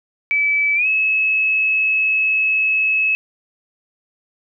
sine tone with pitch glide, 2302 to 2584 Hz, D7 to E7, -35 to -35 cents, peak -14 dBFS, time 0.31-3.15 s, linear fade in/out 0 ms, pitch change +200 cents, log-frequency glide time 0.75-0.87 s, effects none

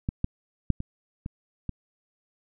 clicks, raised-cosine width 5 ms, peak -14 / -12 / -8 / -20 / -21 / -18 dBFS, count 6, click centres 0.089 / 0.244 / 0.703 / 0.804 / 1.261 / 1.693 s, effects none

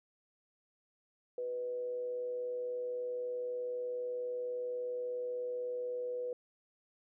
sine tone with frequency modulation, 493.9 Hz, B4, in tune, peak -35 dBFS, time 1.38-6.33 s, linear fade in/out 2 ms, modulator 124 Hz, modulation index 0.23, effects none

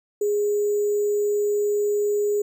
sine tone with sample-and-hold, 413.6 Hz, G#4, 7 cents flat, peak -19 dBFS, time 0.21-2.42 s, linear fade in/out 5 ms, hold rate 7350 Hz, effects none

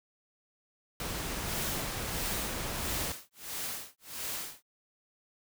pink noise, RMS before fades -36 dBFS, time 1-3.12 s, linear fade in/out 2 ms
white noise with tremolo, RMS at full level -36 dBFS, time 1.47-4.63 s, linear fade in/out 10 ms, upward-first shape sine, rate 1.5 Hz, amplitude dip 100%
effects none

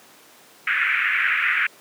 white band-pass noise, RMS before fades -21 dBFS, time 0.67-1.67 s, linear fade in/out 5 ms, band 1400 to 2400 Hz, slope 48 dB/octave, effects pink hiss -49 dBFS RMS until 1.8 s + high-pass 300 Hz 12 dB/octave

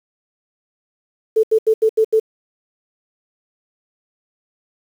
sine tone bursts, 440 Hz, A4, in tune, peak -10 dBFS, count 6, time 1.36-2.199 s, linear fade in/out 10 ms, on 74 ms, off 79 ms, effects 7-bit

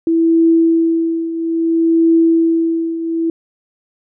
sine tone with tremolo, 329.6 Hz, E4, in tune, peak -7 dBFS, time 0.07-3.3 s, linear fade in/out 2 ms, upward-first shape triangle, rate 0.6 Hz, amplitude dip 75%, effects none

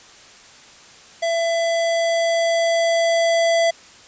square tone with level ramp, 669 Hz, E5, 25 cents sharp, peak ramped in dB -19 to -15 dBFS, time 1.22-3.71 s, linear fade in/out 10 ms, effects white hiss -45 dBFS RMS until 4.07 s + resampled to 16000 Hz

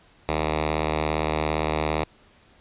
5% pulse tone with notch filter, 77.5 Hz, D#2, 6 cents flat, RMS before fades -25 dBFS, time 0.29-2.04 s, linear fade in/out 0 ms, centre 210 Hz, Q 1.8, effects pink hiss -56 dBFS RMS until 2.6 s + resampled to 8000 Hz

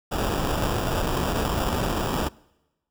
pink noise with sample-and-hold, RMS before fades -25 dBFS, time 0.11-2.29 s, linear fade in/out 20 ms, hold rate 2100 Hz, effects noise-tail reverb RT60 1.0 s tail -24 dB re dry

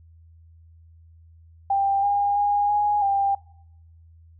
sine tone with pitch steps, 791 / 810 / 818 / 828 / 794 Hz, G5 / G#5 / G#5 / G#5 / G5, +15 / -43 / -26 / -5 / +22 cents, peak -18 dBFS, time 1.7-3.35 s, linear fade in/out 5 ms, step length 330 ms, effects noise-tail reverb RT60 0.8 s tail -23 dB re dry + added 82 Hz sine -48 dBFS peak until 4.39 s

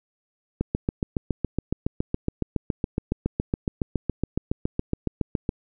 click train, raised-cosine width 3 ms, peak -10 dBFS, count 36, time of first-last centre 0.61-5.491 s, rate 7.17 Hz, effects none

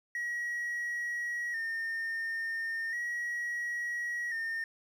triangle tone with vibrato, 1864.7 Hz, A#6, in tune, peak -30 dBFS, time 0.15-4.64 s, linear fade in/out 2 ms, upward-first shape square, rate 0.36 Hz, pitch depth 42 cents each way, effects tanh soft clip ceiling -26 dBFS + 11-bit

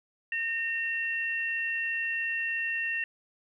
sine tone pair together, 1837 / 2726 Hz, A#6 / F7, -26 / -43 cents, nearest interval perfect fifth, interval 683 cents, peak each -30 / -32 dBFS, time 0.32-3.04 s, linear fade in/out 2 ms, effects 11-bit

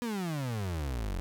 35% pulse exponential sweep, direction down, 246.9 to 42.03 Hz, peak -30 dBFS, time 0.02-1.2 s, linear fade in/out 0 ms, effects none

